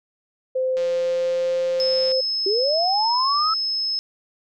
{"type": "tone with pitch glide", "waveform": "sine", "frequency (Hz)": [517, 522.7], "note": ["C5", "C5"], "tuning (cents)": [-21, -2], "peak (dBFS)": -19, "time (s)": [0.55, 2.21], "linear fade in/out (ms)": 10, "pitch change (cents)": 19, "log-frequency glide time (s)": [0.91, 1.63]}
{"type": "click train", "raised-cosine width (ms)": 0.2, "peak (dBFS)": -22, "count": 237, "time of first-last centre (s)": [0.77, 2.119], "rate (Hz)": 175}
{"type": "tone", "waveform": "sine", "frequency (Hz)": 5190, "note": "E8", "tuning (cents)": -28, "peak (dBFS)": -21, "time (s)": [1.8, 3.99], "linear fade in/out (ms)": 0}
{"type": "linear sweep", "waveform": "sine", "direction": "up", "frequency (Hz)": [374, 1318.5], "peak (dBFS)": -19, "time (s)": [2.46, 3.54], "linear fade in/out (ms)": 5}
{"effects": []}